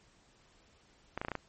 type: clicks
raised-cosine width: 0.5 ms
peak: -20 dBFS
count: 6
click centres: 1.176 / 1.215 / 1.249 / 1.284 / 1.317 / 1.353 s
effects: pink hiss -65 dBFS RMS until 1.48 s + MP3 32 kbps